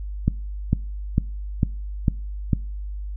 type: click train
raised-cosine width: 5 ms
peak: -5 dBFS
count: 6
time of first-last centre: 0.28-2.532 s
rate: 2.22 Hz
effects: noise-tail reverb RT60 0.4 s tail -23 dB re dry + added 50 Hz sine -28 dBFS peak until 3.16 s